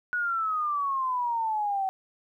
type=exponential sweep; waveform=sine; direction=down; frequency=1472 to 757 Hz; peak=-25 dBFS; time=0.13-1.89 s; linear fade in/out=0 ms; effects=11-bit